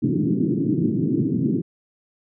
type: band-pass noise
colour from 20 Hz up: white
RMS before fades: -21 dBFS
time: 0.02-1.62 s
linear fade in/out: 20 ms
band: 120 to 340 Hz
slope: 48 dB/octave
effects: none